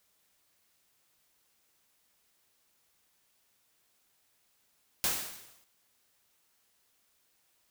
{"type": "noise with exponential decay", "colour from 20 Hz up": "white", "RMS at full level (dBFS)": -27, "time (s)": [5.04, 5.64], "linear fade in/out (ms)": 0, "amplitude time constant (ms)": 130, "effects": ["white hiss -72 dBFS RMS until 7.7 s"]}